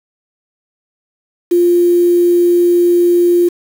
sine tone with quantisation, 349.2 Hz, F4, in tune, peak -7 dBFS, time 1.51-3.49 s, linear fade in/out 10 ms, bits 5, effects none

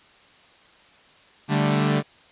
sawtooth chord, D suspended fourth, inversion none, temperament equal with one note detuned, 146.83 / 196.68 / 220 Hz, D3 / G3 / A3, 0 / +6 / 0 cents, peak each -17 / -21 / -21 dBFS, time 1.48-2.03 s, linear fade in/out 50 ms, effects white hiss -53 dBFS RMS until 2.31 s + resampled to 8000 Hz

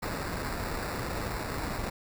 pink noise with sample-and-hold, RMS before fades -34 dBFS, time 0.02-1.9 s, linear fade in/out 10 ms, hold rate 3150 Hz, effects none

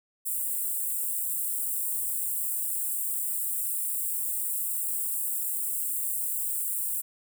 white high-pass noise, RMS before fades -30 dBFS, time 0.25-7.02 s, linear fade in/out 20 ms, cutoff 7700 Hz, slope 96 dB/octave, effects none

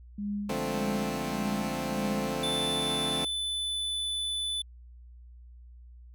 sine tone with tremolo, 204.5 Hz, G#3, 26 cents flat, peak -29 dBFS, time 0.18-2.36 s, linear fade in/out 5 ms, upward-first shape sine, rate 1.7 Hz, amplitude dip 80%
15% pulse chord, D minor seventh, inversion none, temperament equal, 146.83 / 174.61 / 220 / 261.6 Hz, D3 / F3 / A3 / C4, 0 / 0 / 0 / 0 cents, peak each -31 / -32 / -30 / -28 dBFS, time 0.49-3.25 s, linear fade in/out 5 ms
square tone with pitch glide, 3520 to 3492 Hz, A7 to A7, 0 to -14 cents, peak -30 dBFS, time 2.43-4.62 s, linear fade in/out 5 ms, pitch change -14 cents, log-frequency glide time 2.58-4 s
effects added 60 Hz sine -47 dBFS peak until 6.14 s

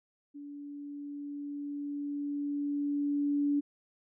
sine tone with level ramp, 287.7 Hz, D4, 36 cents flat, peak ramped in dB -42 to -25 dBFS, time 0.34-3.61 s, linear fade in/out 20 ms, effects none

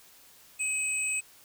sine tone pair together, 2539 / 8061 Hz, D#7 / B8, +34 / +34 cents, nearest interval octave + minor sixth, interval 2000 cents, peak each -29 / -29 dBFS, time 0.59-1.21 s, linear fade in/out 20 ms, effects tanh soft clip ceiling -22 dBFS + white hiss -56 dBFS RMS until 1.44 s

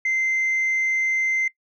sine tone, 2078 Hz, C7, 12 cents flat, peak -18 dBFS, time 0.05-1.48 s, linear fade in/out 5 ms, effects noise-tail reverb RT60 0.1 s tail -21 dB re dry + tanh soft clip ceiling -17 dBFS

